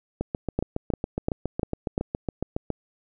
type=two click trains; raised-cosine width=2 ms; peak=-10 / -13 dBFS; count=5 / 19; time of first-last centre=0.59-1.979 / 0.21-2.703 s; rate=2.88 / 7.22 Hz; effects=none